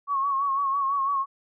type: tone with vibrato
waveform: sine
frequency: 1105 Hz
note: C#6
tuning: 6 cents flat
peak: -22 dBFS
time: 0.07-1.26 s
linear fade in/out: 50 ms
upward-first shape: sine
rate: 6 Hz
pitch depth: 52 cents each way
effects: none